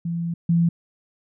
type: tone pair in turn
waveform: sine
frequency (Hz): 169.1 / 169.1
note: E3 / E3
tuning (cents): +44 / +44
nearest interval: unison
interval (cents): 0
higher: neither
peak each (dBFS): -23 / -15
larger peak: second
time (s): 0.05-0.34 / 0.49-0.69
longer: first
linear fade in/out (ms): 5
effects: none